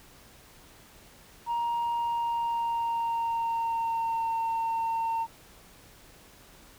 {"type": "tone with pitch glide", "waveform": "sine", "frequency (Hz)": [940, 910.1], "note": ["A#5", "A#5"], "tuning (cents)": [14, -42], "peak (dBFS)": -24, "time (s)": [1.46, 5.27], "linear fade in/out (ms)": 50, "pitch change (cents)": -56, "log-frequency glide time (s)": [1.93, 4.32], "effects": ["tanh soft clip ceiling -25 dBFS", "pink hiss -54 dBFS RMS until 6.78 s"]}